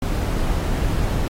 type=noise; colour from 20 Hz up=brown; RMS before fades=-21 dBFS; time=0.02-1.28 s; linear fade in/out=2 ms; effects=AAC 48 kbps